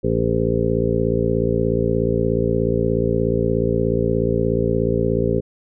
harmonic tone, 56.8 Hz, A#1, 44 cents flat, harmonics 1 / 2 / 3 / 4 / 5 / 7 / 8 / 9, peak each -27 / -24 / -24 / -26 / -27 / -22 / -25 / -25 dBFS, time 0.03-5.41 s, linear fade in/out 20 ms, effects none

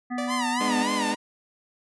harmonic tone, 246.9 Hz, B3, in tune, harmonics 1 / 3 / 5 / 7 / 8, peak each -28 / -35 / -39 / -42 / -42 dBFS, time 0.1-0.84 s, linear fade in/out 20 ms
sawtooth tone with exponential decay, 583 Hz, D5, 13 cents flat, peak -25 dBFS, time 0.18-0.87 s, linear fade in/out 2 ms, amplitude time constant 150 ms
sawtooth tone with vibrato, 963 Hz, B5, 44 cents flat, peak -22 dBFS, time 0.27-1.16 s, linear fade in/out 50 ms, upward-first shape sine, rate 3.4 Hz, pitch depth 140 cents each way
sawtooth chord, G# diminished, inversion none, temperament just, 207.7 / 249.2 / 299 Hz, G#3 / B3 / D4, 0 / +16 / +31 cents, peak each -27 / -26 / -27 dBFS, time 0.6-1.15 s, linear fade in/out 10 ms
effects resampled to 24000 Hz

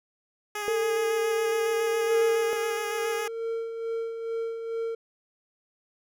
10% pulse tone with vibrato, 415.3 Hz, G#4, in tune, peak -22 dBFS, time 0.55-3.28 s, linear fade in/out 5 ms, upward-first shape square, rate 7.2 Hz, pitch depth 15 cents each way
sine tone with pitch glide, 450.8 to 455.2 Hz, A4 to A#4, +42 to -41 cents, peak -24 dBFS, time 0.68-2.53 s, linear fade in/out 0 ms, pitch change +17 cents, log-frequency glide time 1.37-1.94 s
triangle tone with tremolo, 456.2 Hz, A#4, 37 cents flat, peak -25 dBFS, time 2.1-4.95 s, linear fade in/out 5 ms, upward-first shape sine, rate 2.3 Hz, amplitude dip 50%
effects none

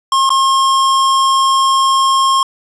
square tone with dropouts, 1073 Hz, C6, 43 cents sharp, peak -10 dBFS, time 0.12-2.43 s, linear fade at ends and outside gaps 2 ms, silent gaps 0.293-0.303 s, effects resampled to 22050 Hz + 8-bit

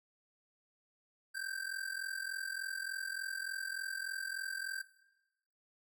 square ring-modulated tone, 1568 Hz, G6, in tune, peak -36 dBFS, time 1.34-4.83 s, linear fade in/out 20 ms, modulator 21.7 Hz, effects noise-tail reverb RT60 0.9 s tail -17 dB re dry

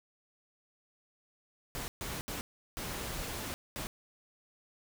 pink noise bursts at uneven times, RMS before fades -39 dBFS, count 5, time 1.75-1.88 / 2.01-2.21 / 2.28-2.41 / 2.77-3.54 / 3.76-3.87 s, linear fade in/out 0 ms, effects none

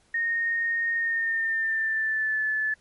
sine tone with pitch glide, 1850 to 1736.1 Hz, A#6 to A6, -14 to -24 cents, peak -23 dBFS, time 0.14-2.74 s, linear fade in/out 5 ms, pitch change -110 cents, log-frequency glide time 0.94-2.43 s, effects pink hiss -63 dBFS RMS until 2.8 s + MP3 48 kbps

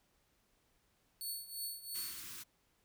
5% pulse tone with tremolo, 4435 Hz, C#8, in tune, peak -31 dBFS, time 1.21-2.2 s, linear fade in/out 0 ms, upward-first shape triangle, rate 2.9 Hz, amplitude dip 85%
white band-stop noise, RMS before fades -48 dBFS, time 1.94-2.44 s, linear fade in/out 20 ms, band 390 to 1000 Hz, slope 48 dB/octave
effects pink hiss -75 dBFS RMS until 2.84 s

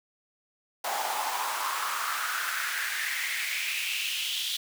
pink noise with high-pass filter sweep, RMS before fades -31 dBFS, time 0.84-4.57 s, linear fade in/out 5 ms, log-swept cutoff 750 to 3400 Hz, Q 4.5, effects none

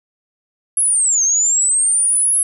sine linear two-way sweep, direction down then up, 10930 to 6272 to 10930 Hz, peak -12 dBFS, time 0.77-2.43 s, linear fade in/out 2 ms, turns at 1.23 s, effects none

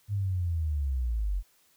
sine linear sweep, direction down, 103.83 to 43.69 Hz, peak -26 dBFS, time 0.08-1.43 s, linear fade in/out 50 ms, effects white hiss -65 dBFS RMS until 1.76 s

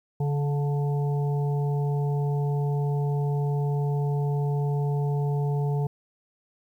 harmonic tone with a mistuned harmonic, 143.5 Hz, D3, 40 cents flat, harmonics 1 / 3 / 5 / 6, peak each -23 / -33 / -39 / -40 dBFS, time 0.2-5.87 s, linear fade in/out 5 ms, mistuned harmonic 6, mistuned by +43 cents, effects 10-bit

